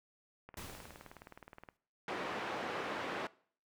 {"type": "click train", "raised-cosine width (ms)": 0.5, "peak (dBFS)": -35, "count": 24, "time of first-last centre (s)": [0.49, 1.688], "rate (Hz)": 19.2}
{"type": "noise with exponential decay", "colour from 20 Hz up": "pink", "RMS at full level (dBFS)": -45, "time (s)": [0.57, 1.77], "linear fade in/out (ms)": 2, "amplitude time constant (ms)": 260}
{"type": "band-pass noise", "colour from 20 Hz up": "pink", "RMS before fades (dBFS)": -40, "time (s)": [2.08, 3.27], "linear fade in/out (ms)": 2, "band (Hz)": [320, 2200], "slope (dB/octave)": 12}
{"effects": ["noise-tail reverb RT60 0.5 s tail -21 dB re dry"]}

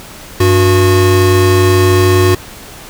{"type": "tone pair together", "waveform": "square", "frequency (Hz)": [96.47, 363.9], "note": ["G2", "F#4"], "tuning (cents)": [-27, -29], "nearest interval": "octave + major seventh", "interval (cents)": 2298, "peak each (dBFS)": -10, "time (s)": [0.4, 2.35], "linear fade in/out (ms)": 5, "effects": ["pink hiss -32 dBFS RMS until 2.89 s"]}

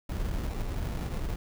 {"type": "noise with sample-and-hold", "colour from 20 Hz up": "brown", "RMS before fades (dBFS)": -32, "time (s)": [0.09, 1.36], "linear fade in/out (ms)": 5, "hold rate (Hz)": 1575, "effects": []}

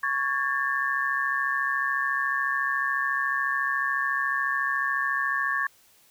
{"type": "tone cluster", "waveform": "sine", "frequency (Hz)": [1114, 1642, 1776], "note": ["C#6", "G#6", "A6"], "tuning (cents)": [8, -20, 16], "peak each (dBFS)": -28, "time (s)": [0.03, 5.67], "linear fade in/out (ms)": 5, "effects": ["white hiss -59 dBFS RMS until 6.1 s"]}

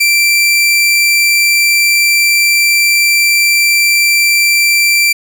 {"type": "tone", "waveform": "sawtooth", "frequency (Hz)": 2349, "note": "D7", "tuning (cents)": 0, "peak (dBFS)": -4, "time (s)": [0, 5.13], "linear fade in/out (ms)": 10, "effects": []}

